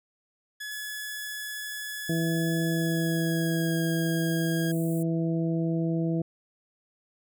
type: tone with pitch glide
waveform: sawtooth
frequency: 1700 to 1633.6 Hz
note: G#6 to G#6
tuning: +40 to -29 cents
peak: -31 dBFS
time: 0.6-4.72 s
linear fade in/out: 10 ms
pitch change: -69 cents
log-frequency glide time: 2.66-3.82 s
type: high-pass noise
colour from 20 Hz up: pink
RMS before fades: -44 dBFS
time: 0.71-5.03 s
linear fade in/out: 5 ms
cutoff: 7500 Hz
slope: 96 dB/octave
type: harmonic tone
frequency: 164.81 Hz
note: E3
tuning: in tune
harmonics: 1 / 2 / 3 / 4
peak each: -26 / -29 / -37 / -38 dBFS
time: 2.09-6.22 s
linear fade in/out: 5 ms
effects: none